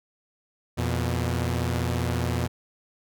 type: tone pair together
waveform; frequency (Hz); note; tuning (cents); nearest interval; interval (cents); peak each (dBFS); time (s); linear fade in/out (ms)
sawtooth; 85.35 / 120.7; F2 / B2; -39 / -39; tritone; 600; -23; 0.77-2.48; 20
effects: none

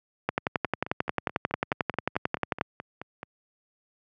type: two click trains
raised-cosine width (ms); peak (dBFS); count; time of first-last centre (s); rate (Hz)
0.5; -21 / -9; 13 / 27; 0.65-3.231 / 0.29-2.611; 4.65 / 11.2
effects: high-pass 100 Hz 12 dB/octave

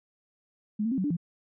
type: tone with pitch steps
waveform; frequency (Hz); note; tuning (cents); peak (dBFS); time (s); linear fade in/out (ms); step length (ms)
sine; 211.2 / 227.1 / 267 / 188 / 291.5 / 170.5; G#3 / A#3 / C4 / F#3 / D4 / F3; +29 / -45 / +35 / +28 / -13 / -41; -25; 0.79-1.168; 10; 63
effects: none

